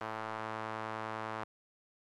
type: tone with band-pass filter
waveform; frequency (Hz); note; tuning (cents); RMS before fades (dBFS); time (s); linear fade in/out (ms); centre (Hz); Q
sawtooth; 110; A2; 0; -40; 0.01-1.44; 5; 1100; 1.5
effects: Opus 32 kbps